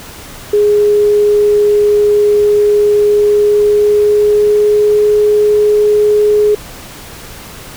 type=tone with pitch glide; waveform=sine; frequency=415.3 to 419.4 Hz; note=G#4 to G#4; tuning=0 to +17 cents; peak=-6 dBFS; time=0.53-6.55 s; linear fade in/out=5 ms; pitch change=+17 cents; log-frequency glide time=3.36-5.04 s; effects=pink hiss -31 dBFS RMS until 7.76 s